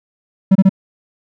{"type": "tone bursts", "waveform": "triangle", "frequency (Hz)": 191.8, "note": "G3", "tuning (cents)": -37, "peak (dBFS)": -3, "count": 3, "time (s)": [0.51, 0.694], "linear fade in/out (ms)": 10, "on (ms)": 44, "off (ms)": 26, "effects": []}